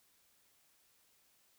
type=silence; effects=white hiss -71 dBFS RMS until 1.58 s